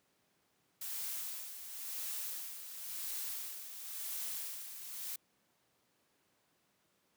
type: noise with tremolo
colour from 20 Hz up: blue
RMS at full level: -40 dBFS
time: 0.81-5.16 s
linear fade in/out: 5 ms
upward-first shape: sine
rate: 0.95 Hz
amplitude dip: 60%
effects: pink hiss -75 dBFS RMS until 7.16 s + high-pass 150 Hz 12 dB/octave